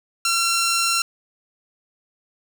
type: tone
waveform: 10% pulse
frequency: 1362 Hz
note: F6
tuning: 44 cents flat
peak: -10 dBFS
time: 0.25-1.02 s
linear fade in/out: 2 ms
effects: 8-bit